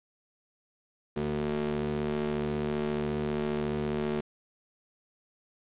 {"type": "ring-modulated tone", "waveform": "30% pulse", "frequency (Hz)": 74.7, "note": "D2", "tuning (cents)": 30, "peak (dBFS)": -23, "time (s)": [1.16, 4.21], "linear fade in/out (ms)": 10, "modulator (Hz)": 298, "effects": ["resampled to 8000 Hz", "9-bit"]}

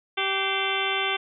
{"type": "harmonic tone with a mistuned harmonic", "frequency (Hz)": 388.3, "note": "G4", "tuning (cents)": -16, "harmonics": [1, 2, 3, 4, 5, 6, 7, 8, 9], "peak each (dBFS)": [-32, -32, -32, -32, -32, -32, -32, -32, -32], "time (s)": [0.17, 1.17], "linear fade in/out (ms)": 10, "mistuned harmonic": 5, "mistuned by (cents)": 110, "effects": []}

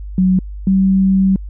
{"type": "tone pair in turn", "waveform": "sine", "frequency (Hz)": [185.8, 191.58], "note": ["F#3", "G3"], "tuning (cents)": [7, -39], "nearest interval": "minor second", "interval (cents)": 54, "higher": "second", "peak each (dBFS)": -9, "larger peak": "neither", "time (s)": [[0.18, 0.39], [0.67, 1.36]], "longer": "second", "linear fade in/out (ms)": 2, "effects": ["added 50 Hz sine -25 dBFS peak until 1.49 s"]}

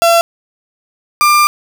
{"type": "tone pair in turn", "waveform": "35% pulse", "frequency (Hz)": [677, 1192.8], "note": ["E5", "D6"], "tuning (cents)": [46, 27], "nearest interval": "minor seventh", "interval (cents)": 981, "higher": "second", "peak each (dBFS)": -5, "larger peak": "neither", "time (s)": [[0.02, 0.21], [1.21, 1.47]], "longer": "second", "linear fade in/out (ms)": 0, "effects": []}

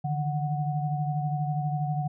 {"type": "tone cluster", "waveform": "sine", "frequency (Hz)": [147, 159.3, 738], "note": ["D3", "D#3", "F#5"], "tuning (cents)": [2, 41, -5], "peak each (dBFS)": [-27, -35, -32], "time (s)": [0.04, 2.08], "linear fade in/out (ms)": 10, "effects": []}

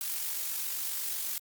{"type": "noise with amplitude modulation", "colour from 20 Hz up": "blue", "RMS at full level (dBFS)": -32, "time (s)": [0.01, 1.38], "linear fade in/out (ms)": 0, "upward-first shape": "sine", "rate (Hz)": 47.8, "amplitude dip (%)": 45, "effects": ["Opus 48 kbps"]}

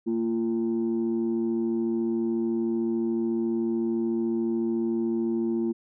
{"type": "tone pair together", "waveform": "sine", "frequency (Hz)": [229, 342.8], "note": ["A#3", "F4"], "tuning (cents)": [-31, -32], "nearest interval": "perfect fifth", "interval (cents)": 699, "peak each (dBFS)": -25, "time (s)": [0.06, 5.73], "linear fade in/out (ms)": 20, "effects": ["tanh soft clip ceiling -19 dBFS"]}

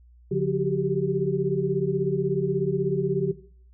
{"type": "tone cluster", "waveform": "sine", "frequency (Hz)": [145.2, 180.3, 379.1, 395.5], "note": ["D3", "F#3", "F#4", "G4"], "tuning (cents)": [-19, -45, 42, 15], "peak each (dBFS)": -27, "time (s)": [0.31, 3.32], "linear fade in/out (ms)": 10, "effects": ["noise-tail reverb RT60 0.6 s tail -19 dB re dry", "added 60 Hz sine -50 dBFS peak until 3.73 s"]}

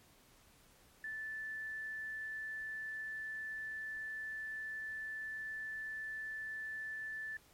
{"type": "tone", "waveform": "sine", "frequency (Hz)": 1754, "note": "A6", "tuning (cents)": -6, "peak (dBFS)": -40, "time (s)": [1.04, 7.37], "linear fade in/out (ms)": 2, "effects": ["pink hiss -65 dBFS RMS until 7.53 s", "MP3 64 kbps"]}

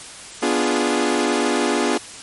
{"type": "chord", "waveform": "sawtooth", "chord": "B diminished seventh", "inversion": "none", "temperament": "equal", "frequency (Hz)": [246.9, 293.7, 349.2, 415.3], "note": ["B3", "D4", "F4", "Ab4"], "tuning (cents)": [0, 0, 0, 0], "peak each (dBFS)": -19, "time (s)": [0.42, 1.98], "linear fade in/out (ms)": 10, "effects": ["white hiss -37 dBFS RMS until 2.22 s", "MP3 48 kbps"]}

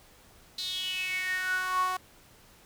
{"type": "tone with high-pass filter sweep", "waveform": "sawtooth", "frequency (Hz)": 370, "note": "F#4", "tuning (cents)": 0, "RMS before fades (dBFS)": -31, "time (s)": [0.58, 1.97], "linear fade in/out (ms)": 5, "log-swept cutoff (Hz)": [4100, 920], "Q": 9, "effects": ["pink hiss -57 dBFS RMS until 2.65 s"]}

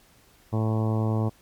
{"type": "harmonic tone", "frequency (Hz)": 110, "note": "A2", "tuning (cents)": 0, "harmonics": [1, 2, 3, 4, 5, 6, 7, 8, 9, 10], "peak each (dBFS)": [-23, -29, -33, -35, -37, -39, -40, -41, -42, -43], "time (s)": [0.52, 1.3], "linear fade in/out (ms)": 20, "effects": ["pink hiss -58 dBFS RMS until 1.41 s", "MP3 96 kbps"]}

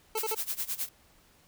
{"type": "tone bursts", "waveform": "25% pulse", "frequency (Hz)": 440, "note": "A4", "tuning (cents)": 0, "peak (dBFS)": -26, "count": 3, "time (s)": [0.15, 0.348], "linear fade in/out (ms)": 5, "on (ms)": 38, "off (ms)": 42}
{"type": "noise with tremolo", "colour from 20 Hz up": "blue", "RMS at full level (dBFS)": -31, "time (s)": [0.17, 0.89], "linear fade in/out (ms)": 5, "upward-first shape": "sine", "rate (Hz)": 9.6, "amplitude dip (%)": 90}
{"effects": ["pink hiss -62 dBFS RMS until 1.47 s"]}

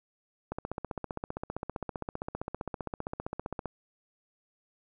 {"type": "click train", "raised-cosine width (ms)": 1, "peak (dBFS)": -20, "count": 49, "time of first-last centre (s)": [0.52, 3.657], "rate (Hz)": 15.3, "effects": []}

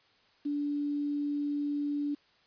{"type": "tone with quantisation", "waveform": "sine", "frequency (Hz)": 290, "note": "D4", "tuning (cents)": -22, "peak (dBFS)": -29, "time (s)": [0.45, 2.15], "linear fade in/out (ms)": 10, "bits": 9, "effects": ["white hiss -65 dBFS RMS until 2.46 s", "resampled to 11025 Hz"]}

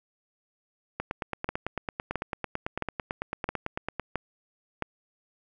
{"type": "two click trains", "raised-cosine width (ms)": 0.5, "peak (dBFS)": [-15, -13], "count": [28, 6], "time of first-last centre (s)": [[1, 3.997], [1.49, 4.823]], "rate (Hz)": [9.01, 1.5], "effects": []}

